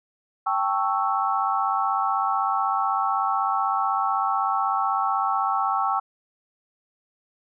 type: chord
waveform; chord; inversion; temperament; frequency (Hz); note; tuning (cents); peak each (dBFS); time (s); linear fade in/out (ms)
sine; A dominant seventh; third; equal; 784 / 880 / 1108.7 / 1318.5; G5 / A5 / C#6 / E6; 0 / 0 / 0 / 0; -25 / -29 / -26 / -26; 0.46-6; 10
effects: none